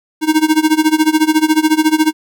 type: tone with tremolo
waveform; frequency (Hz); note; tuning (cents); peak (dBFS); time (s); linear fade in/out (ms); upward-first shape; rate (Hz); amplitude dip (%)
square; 311.9; D#4; +4; -7; 0.21-2.13; 50; sine; 14; 90
effects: none